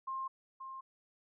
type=tone with echo; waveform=sine; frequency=1061 Hz; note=C6; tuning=24 cents sharp; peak=-36 dBFS; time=0.07-0.28 s; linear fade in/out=10 ms; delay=530 ms; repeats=1; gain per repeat=-7 dB; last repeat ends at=0.81 s; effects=none

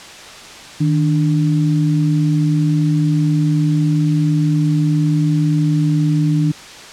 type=tone pair together; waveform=sine; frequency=155.7 / 293.9 Hz; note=D#3 / D4; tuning=+2 / +1 cents; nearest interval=major seventh; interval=1099 cents; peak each=-13 / -18 dBFS; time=0.8-6.52 s; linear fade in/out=10 ms; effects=white hiss -35 dBFS RMS until 6.92 s + low-pass 6000 Hz 12 dB/octave

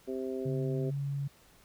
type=harmonic tone; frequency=130.81 Hz; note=C3; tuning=in tune; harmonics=2 / 3 / 4 / 5; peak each=-38 / -35 / -42 / -46 dBFS; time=0.07-0.91 s; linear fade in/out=20 ms
type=tone with pitch glide; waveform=sine; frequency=138.59 to 140.2 Hz; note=C#3 to C#3; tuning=0 to +20 cents; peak=-31 dBFS; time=0.45-1.28 s; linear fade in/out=10 ms; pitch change=+20 cents; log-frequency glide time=0.58-0.97 s
effects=pink hiss -61 dBFS RMS until 1.64 s

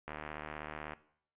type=click train; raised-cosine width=0.5 ms; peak=-26 dBFS; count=66; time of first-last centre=0.08-0.934 s; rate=76.1 Hz; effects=noise-tail reverb RT60 0.6 s tail -17 dB re dry + resampled to 8000 Hz

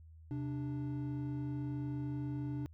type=tone pair together; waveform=triangle; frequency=130.68 / 293.7 Hz; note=C3 / D4; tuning=-2 / 0 cents; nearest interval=octave + major second; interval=1402 cents; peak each=-36 / -38 dBFS; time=0.31-2.66 s; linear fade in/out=0 ms; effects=added 80 Hz sine -53 dBFS peak until 2.73 s

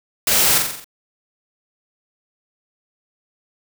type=noise with echo; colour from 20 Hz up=white; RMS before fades=-17 dBFS; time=0.27-0.58 s; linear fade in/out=2 ms; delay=44 ms; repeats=6; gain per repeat=-4 dB; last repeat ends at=0.844 s; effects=none

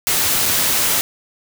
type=noise with dropouts; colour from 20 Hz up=white; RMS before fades=-17 dBFS; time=0.07-1.01 s; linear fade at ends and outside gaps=0 ms; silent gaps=0.456-0.46 s; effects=none

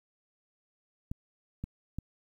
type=clicks; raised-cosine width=5 ms; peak=-23 dBFS; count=3; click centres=1.115 / 1.64 / 1.986 s; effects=10-bit

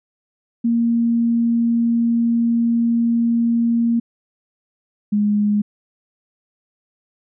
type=tone pair in turn; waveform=sine; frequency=233.1 / 207.7 Hz; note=A#3 / G#3; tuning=0 / 0 cents; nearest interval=major second; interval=200 cents; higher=first; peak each=-14 dBFS; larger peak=neither; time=0.64-4 / 5.12-5.62 s; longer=first; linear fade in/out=10 ms; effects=none

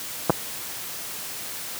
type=clicks; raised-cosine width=1 ms; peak=-3 dBFS; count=2; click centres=0.297 / 0.303 s; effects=white hiss -34 dBFS RMS until 1.79 s + high-pass 80 Hz 12 dB/octave

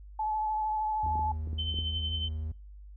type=tone with vibrato; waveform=sine; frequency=861 Hz; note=A5; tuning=38 cents flat; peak=-28 dBFS; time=0.19-1.32 s; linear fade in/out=5 ms; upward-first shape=sine; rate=13 Hz; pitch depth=19 cents each way
type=tone; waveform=triangle; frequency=78.2 Hz; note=D#2; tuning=9 cents sharp; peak=-30 dBFS; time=1.03-2.52 s; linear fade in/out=5 ms
type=clicks; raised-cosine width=3 ms; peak=-30 dBFS; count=7; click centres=1.065 / 1.156 / 1.194 / 1.474 / 1.531 / 1.742 / 1.788 s
type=tone with tremolo; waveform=sine; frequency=3075 Hz; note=G7; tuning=34 cents flat; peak=-30 dBFS; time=1.58-2.29 s; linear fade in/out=10 ms; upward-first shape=triangle; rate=11 Hz; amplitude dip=60%
effects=noise-tail reverb RT60 0.5 s tail -25 dB re dry + added 50 Hz sine -45 dBFS peak until 2.96 s

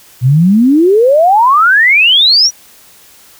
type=exponential sweep; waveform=sine; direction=up; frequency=118.8 to 5940 Hz; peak=-4 dBFS; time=0.21-2.51 s; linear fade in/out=50 ms; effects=white hiss -41 dBFS RMS until 3.39 s

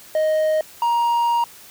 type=tone pair in turn; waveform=triangle; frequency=623 / 941.6 Hz; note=D#5 / A#5; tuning=+2 / +17 cents; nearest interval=perfect fifth; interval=715 cents; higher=second; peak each=-14 dBFS; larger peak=neither; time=0.15-0.61 / 0.82-1.44 s; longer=second; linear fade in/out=2 ms; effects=white hiss -44 dBFS RMS until 1.7 s

